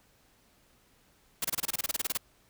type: noise bursts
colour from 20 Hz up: white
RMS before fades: -30 dBFS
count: 15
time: 1.42-2.174 s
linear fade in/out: 5 ms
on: 26 ms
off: 26 ms
effects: pink hiss -65 dBFS RMS until 2.49 s